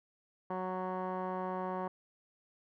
15% pulse tone with low-pass filter, 185 Hz, F#3, in tune, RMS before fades -37 dBFS, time 0.5-1.88 s, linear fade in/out 5 ms, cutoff 1100 Hz, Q 7.1, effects none

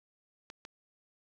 clicks, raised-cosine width 0.2 ms, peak -28 dBFS, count 2, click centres 0.501 / 0.651 s, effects none

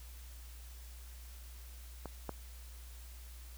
clicks, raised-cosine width 1 ms, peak -28 / -24 dBFS, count 2, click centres 2.057 / 2.293 s, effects added 60 Hz sine -48 dBFS peak until 3.57 s + white hiss -58 dBFS RMS until 3.57 s

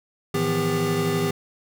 square tone cluster, 108.5 / 159.3 / 171.5 / 249.6 / 400.3 Hz, A2 / D#3 / F3 / B3 / G4, -24 / +41 / -31 / +19 / +36 cents, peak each -33 / -27 / -32 / -30 / -25 dBFS, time 0.34-1.31 s, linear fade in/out 5 ms, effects none

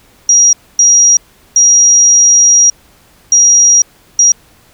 sine tone bursts at uneven times, 5720 Hz, F8, 41 cents sharp, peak -3 dBFS, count 5, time 0.29-0.53 / 0.79-1.17 / 1.56-2.7 / 3.32-3.82 / 4.19-4.32 s, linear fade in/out 2 ms, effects pink hiss -46 dBFS RMS until 4.73 s

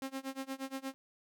sawtooth tone with tremolo, 267.8 Hz, C4, 40 cents sharp, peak -32 dBFS, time 0.02-0.94 s, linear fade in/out 0 ms, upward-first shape sine, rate 8.5 Hz, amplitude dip 95%, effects none

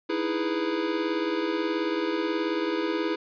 square chord, E major seventh, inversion third, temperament equal, 311.1 / 329.6 / 415.3 / 493.9 Hz, D#4 / E4 / G#4 / B4, 0 / 0 / 0 / 0 cents, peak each -34 / -29 / -32 / -34 dBFS, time 0.09-3.16 s, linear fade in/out 10 ms, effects resampled to 11025 Hz + 10-bit

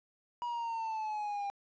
triangle exponential sweep, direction down, 966 to 798 Hz, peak -32 dBFS, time 0.42-1.5 s, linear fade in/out 0 ms, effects resampled to 16000 Hz + 11-bit

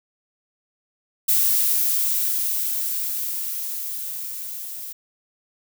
violet noise with level ramp, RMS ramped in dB -18 to -34 dBFS, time 1.28-4.93 s, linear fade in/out 10 ms, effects none

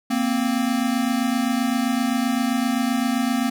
square tone pair together, 233.1 / 260.8 Hz, A#3 / C4, 0 / -5 cents, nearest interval major second, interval 195 cents, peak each -23 dBFS, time 0.1-3.5 s, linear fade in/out 10 ms, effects none

